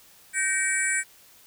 sine tone cluster, 1547 / 1864 / 2293 / 7720 / 9330 Hz, G6 / A#6 / D7 / B8 / D9, -23 / -1 / -42 / -40 / -12 cents, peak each -29 dBFS, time 0.33-1.04 s, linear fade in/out 50 ms, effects white hiss -54 dBFS RMS until 1.46 s

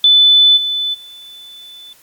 sine tone with level steps, 3500 Hz, A7, 10 cents flat, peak -5 / -15 / -33 dBFS, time 0.04-1.93 s, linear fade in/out 2 ms, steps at 0.56 / 0.93 s, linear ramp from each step 20 ms, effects white hiss -48 dBFS RMS until 2.02 s + MP3 96 kbps

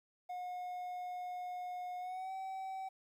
triangle tone with pitch glide, 722 to 764.9 Hz, F#5 to G5, -43 to -43 cents, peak -38 dBFS, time 0.29-2.89 s, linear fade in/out 10 ms, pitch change +100 cents, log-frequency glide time 1.99-2.32 s, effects 12-bit

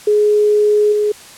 sine tone with level steps, 419.2 Hz, G#4, 16 cents sharp, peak -9 / -12 dBFS, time 0.07-1.12 s, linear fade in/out 5 ms, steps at 0.92 s, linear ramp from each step 5 ms, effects white hiss -38 dBFS RMS until 1.37 s + low-pass 10000 Hz 12 dB/octave

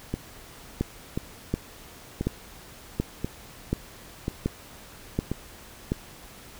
two click trains, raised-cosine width 3 ms, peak -14 / -11 dBFS, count 6 / 8, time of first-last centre 0.14-5.316 / 0.81-5.919 s, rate 0.966 / 1.37 Hz, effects pink hiss -47 dBFS RMS until 6.59 s

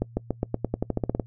accelerating click train, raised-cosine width 2 ms, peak -11 dBFS, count 14, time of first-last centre 0.02-1.198 s, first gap 150 ms, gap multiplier 0.91, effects noise-tail reverb RT60 0.1 s tail -23 dB re dry + added 116 Hz sine -44 dBFS peak until 1.26 s

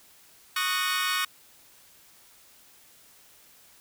20% pulse chord, D# minor seventh, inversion third, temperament equal with one note detuned, 1108.7 / 1244.5 / 1480 / 1843.2 Hz, C#6 / D#6 / F#6 / A#6, 0 / 0 / 0 / -20 cents, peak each -26 dBFS, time 0.56-1.25 s, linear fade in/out 5 ms, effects white hiss -56 dBFS RMS until 3.8 s

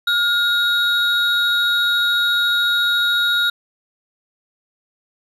triangle tone pair together, 1422 / 3796 Hz, F6 / A#7, +31 / +31 cents, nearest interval octave + perfect fourth, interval 1700 cents, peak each -16 dBFS, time 0.07-3.5 s, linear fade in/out 5 ms, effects none

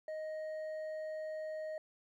sine tone with hard clipping, 624 Hz, D#5, 5 cents sharp, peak -40 dBFS, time 0.08-1.78 s, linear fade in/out 2 ms, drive 4 dB, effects none

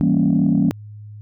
sine chord, E diminished seventh, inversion none, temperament equal, 164.81 / 196 / 233.1 / 277.2 Hz, E3 / G3 / Bb3 / Db4, 0 / 0 / 0 / 0 cents, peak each -18 dBFS, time 0.01-0.71 s, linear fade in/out 0 ms, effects tanh soft clip ceiling -7 dBFS + added 105 Hz sine -34 dBFS peak until 1.21 s

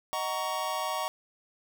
square chord, D# minor seventh, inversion none, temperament just, 622.3 / 746.7 / 933.4 / 1120.1 Hz, D#5 / F#5 / A#5 / C#6, 0 / +16 / +2 / +18 cents, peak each -37 / -37 / -36 / -35 dBFS, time 0.13-1.08 s, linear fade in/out 0 ms, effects none

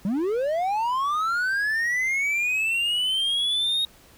triangle linear sweep, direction up, 179.2 to 3761 Hz, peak -20 dBFS, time 0.05-3.85 s, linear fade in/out 2 ms, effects pink hiss -53 dBFS RMS until 4.17 s

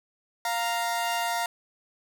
sawtooth tone pair together, 698.5 / 930.6 Hz, F5 / A#5, 0 / -3 cents, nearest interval perfect fourth, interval 497 cents, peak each -25 dBFS, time 0.45-1.46 s, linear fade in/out 2 ms, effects none

